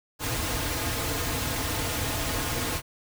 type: noise with comb filter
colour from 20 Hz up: pink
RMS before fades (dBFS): -29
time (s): 0.19-2.82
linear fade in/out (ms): 50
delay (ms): 5.2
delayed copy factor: -0.75
effects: none